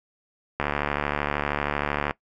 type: click train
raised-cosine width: 0.5 ms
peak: -9 dBFS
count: 111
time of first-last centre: 0.6-2.109 s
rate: 72.9 Hz
effects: noise-tail reverb RT60 0.1 s tail -19 dB re dry